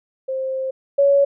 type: tone pair in turn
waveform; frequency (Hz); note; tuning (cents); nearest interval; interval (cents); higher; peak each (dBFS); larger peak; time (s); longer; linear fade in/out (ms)
sine; 527 / 560.6; C5 / C#5; +12 / +19; minor second; 107; second; -21 / -11; second; 0.28-0.71 / 0.98-1.25; first; 10
effects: none